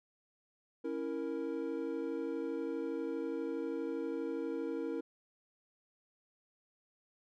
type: chord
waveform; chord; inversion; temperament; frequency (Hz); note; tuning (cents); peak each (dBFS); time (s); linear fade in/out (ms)
triangle; A# diminished; first; equal; 277.2 / 329.6 / 466.2; C#4 / E4 / A#4; 0 / 0 / 0; -39 / -37 / -37; 0.84-5.01; 10
effects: none